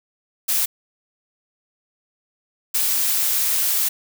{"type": "noise bursts at uneven times", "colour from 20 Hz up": "blue", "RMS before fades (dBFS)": -20, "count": 2, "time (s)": [[0.48, 0.66], [2.74, 3.89]], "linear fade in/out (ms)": 10, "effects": []}